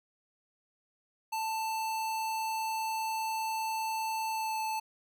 square tone with pitch glide, 885 to 876.9 Hz, A5 to A5, +10 to -6 cents, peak -32 dBFS, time 1.32-4.8 s, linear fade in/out 10 ms, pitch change -16 cents, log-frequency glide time 4.3-4.6 s, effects none

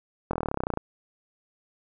slowing click train, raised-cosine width 1 ms, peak -13 dBFS, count 17, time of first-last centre 0.31-0.774 s, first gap 23 ms, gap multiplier 1.03, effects none

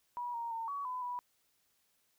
sine tone with pitch steps, 969 / 933 / 909 / 1129 / 1005 / 981 Hz, B5 / A#5 / A#5 / C#6 / B5 / B5, -33 / +1 / -44 / +31 / +30 / -12 cents, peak -36 dBFS, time 0.17-1.19 s, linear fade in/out 0 ms, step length 170 ms, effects white hiss -75 dBFS RMS until 2.18 s

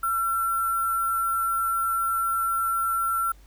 sine tone with sample-and-hold, 1354 Hz, E6, 46 cents sharp, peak -22 dBFS, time 0.03-3.32 s, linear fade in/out 5 ms, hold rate 11025 Hz, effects added 50 Hz sine -48 dBFS peak until 3.46 s + pink hiss -59 dBFS RMS until 3.46 s

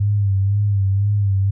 sine tone with vibrato, 100 Hz, G2, 35 cents sharp, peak -14 dBFS, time 0-1.51 s, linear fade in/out 10 ms, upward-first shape sine, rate 2 Hz, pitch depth 56 cents each way, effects none

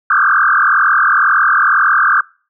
sine tone with frequency modulation, 1377 Hz, F6, 25 cents flat, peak -8 dBFS, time 0.1-2.21 s, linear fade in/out 5 ms, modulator 42 Hz, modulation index 5.5, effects noise-tail reverb RT60 0.4 s tail -25 dB re dry

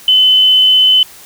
sine tone, 3032 Hz, F#7, 42 cents sharp, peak -5 dBFS, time 0.08-1.03 s, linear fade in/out 2 ms, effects white hiss -37 dBFS RMS until 1.25 s

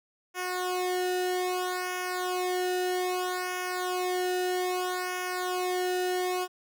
sawtooth tone with flanger, 364.1 Hz, F#4, 28 cents flat, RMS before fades -30 dBFS, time 0.34-6.48 s, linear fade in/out 50 ms, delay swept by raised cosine 0.24 to 0.89 ms, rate 0.62 Hz, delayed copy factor -0.9, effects none

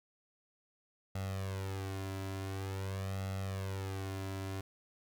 sawtooth tone with flanger, 96.5 Hz, G2, 27 cents flat, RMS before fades -39 dBFS, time 1.15-4.61 s, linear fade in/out 5 ms, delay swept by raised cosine 1.5 to 3 ms, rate 0.47 Hz, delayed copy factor +0.8, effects none

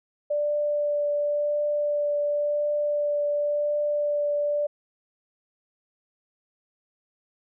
sine tone with vibrato, 587.3 Hz, D5, in tune, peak -22 dBFS, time 0.3-4.67 s, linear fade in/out 10 ms, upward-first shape triangle, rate 0.93 Hz, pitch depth 11 cents each way, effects none

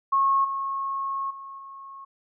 sine tone with level steps, 1091 Hz, C#6, 28 cents flat, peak -18 / -26 / -37 / -39 dBFS, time 0.12-2.05 s, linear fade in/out 10 ms, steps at 0.44 / 1.3 / 1.58 s, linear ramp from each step 10 ms, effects none

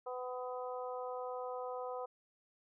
harmonic tone, 251.2 Hz, B3, 30 cents sharp, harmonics 2 / 3 / 4 / 5, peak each -41 / -45 / -47 / -49 dBFS, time 0.06-2.06 s, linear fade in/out 10 ms, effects none

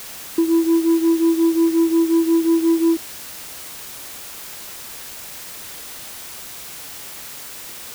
sine beating tone pair, 329.6 / 335.2 Hz, E4 / E4, 0 / +29 cents, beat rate 5.6 Hz, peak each -13 / -17 dBFS, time 0.38-2.97 s, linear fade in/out 5 ms, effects tanh soft clip ceiling -10 dBFS + white hiss -35 dBFS RMS until 7.94 s

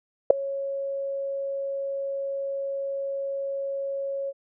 sine tone with ADSR envelope, 551 Hz, C#5, 11 cents flat, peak -4 dBFS, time 0.3-4.33 s, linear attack 6 ms, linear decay 3 ms, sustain -23 dB, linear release 42 ms, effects none

